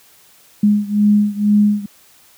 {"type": "beating tone pair", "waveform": "sine", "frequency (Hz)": [206.8, 208.9], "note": ["G#3", "G#3"], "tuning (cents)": [-7, 10], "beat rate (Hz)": 2.1, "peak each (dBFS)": [-13, -15], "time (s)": [0.63, 1.86], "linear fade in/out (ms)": 5, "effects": ["white hiss -49 dBFS RMS until 2.37 s", "high-pass 60 Hz 12 dB/octave"]}